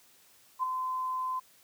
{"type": "tone with ADSR envelope", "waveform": "sine", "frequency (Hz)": 1027, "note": "C6", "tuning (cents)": -33, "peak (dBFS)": -24, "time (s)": [0.59, 1.4], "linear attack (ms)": 42, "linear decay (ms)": 5, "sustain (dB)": -6, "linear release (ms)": 14, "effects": ["white hiss -61 dBFS RMS until 1.63 s", "high-pass 80 Hz 12 dB/octave"]}